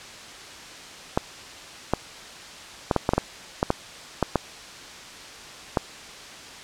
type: clicks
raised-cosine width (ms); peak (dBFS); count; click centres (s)
1; -5; 12; 1.175 / 1.936 / 2.912 / 2.963 / 3.091 / 3.135 / 3.18 / 3.629 / 3.704 / 4.227 / 4.357 / 5.772
effects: white hiss -41 dBFS RMS until 6.63 s + low-pass 6000 Hz 12 dB/octave